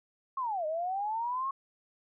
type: linear two-way sweep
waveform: sine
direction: down then up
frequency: 1100 to 605 to 1100 Hz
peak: -30 dBFS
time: 0.37-1.51 s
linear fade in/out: 5 ms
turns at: 0.66 s
effects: none